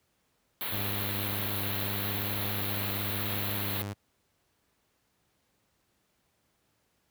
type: band-stop noise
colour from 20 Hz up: white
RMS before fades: -34 dBFS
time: 0.61-3.82 s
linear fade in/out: 0 ms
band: 4300 to 11000 Hz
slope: 96 dB/octave
type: tone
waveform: sawtooth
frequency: 101.1 Hz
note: G#2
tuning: 46 cents flat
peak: -30 dBFS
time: 0.71-3.94 s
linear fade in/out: 20 ms
effects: pink hiss -73 dBFS RMS until 7.1 s + high-pass 60 Hz 12 dB/octave